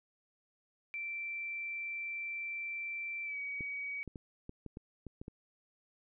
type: tone with pitch glide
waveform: sine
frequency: 2343 to 2264 Hz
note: D7 to C#7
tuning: -5 to +36 cents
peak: -37 dBFS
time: 0.94-4.03 s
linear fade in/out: 0 ms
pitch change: -59 cents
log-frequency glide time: 3.24-3.38 s
type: clicks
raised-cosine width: 3 ms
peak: -31 dBFS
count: 9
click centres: 3.608 / 4.077 / 4.158 / 4.494 / 4.663 / 4.771 / 5.067 / 5.215 / 5.281 s
effects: none